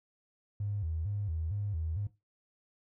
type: tone with vibrato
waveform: triangle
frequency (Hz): 90.7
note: F#2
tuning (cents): -34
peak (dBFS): -28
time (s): 0.6-2.07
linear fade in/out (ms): 5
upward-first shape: square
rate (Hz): 2.2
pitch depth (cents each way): 210
effects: noise-tail reverb RT60 0.2 s tail -17 dB re dry + tanh soft clip ceiling -29 dBFS